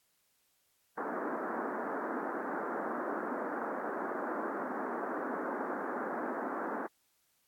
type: band-pass noise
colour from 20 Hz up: pink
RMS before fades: -37 dBFS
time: 0.97-6.87 s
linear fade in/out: 10 ms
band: 230 to 1600 Hz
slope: 48 dB/octave
effects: white hiss -74 dBFS RMS until 7.47 s + AAC 64 kbps